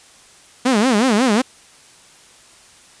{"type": "tone with vibrato", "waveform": "sawtooth", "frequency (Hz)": 233.1, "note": "A#3", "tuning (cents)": 0, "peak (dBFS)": -9, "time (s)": [0.65, 1.42], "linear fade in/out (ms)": 10, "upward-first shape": "sine", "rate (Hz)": 5.5, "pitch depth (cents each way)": 240, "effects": ["white hiss -47 dBFS RMS until 3 s", "resampled to 22050 Hz"]}